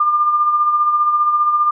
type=tone with tremolo; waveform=sine; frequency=1200 Hz; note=D6; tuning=37 cents sharp; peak=-10 dBFS; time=0-1.71 s; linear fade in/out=5 ms; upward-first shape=sine; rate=15 Hz; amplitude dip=45%; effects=none